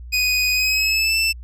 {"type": "tone with pitch glide", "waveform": "25% pulse", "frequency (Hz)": [2493, 2657], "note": ["D#7", "E7"], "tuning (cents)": [3, 13], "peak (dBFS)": -13, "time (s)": [0.12, 1.33], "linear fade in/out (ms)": 20, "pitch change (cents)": 110, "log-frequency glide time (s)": [0.53, 1.17], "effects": ["added 60 Hz sine -33 dBFS peak until 1.43 s", "resampled to 32000 Hz"]}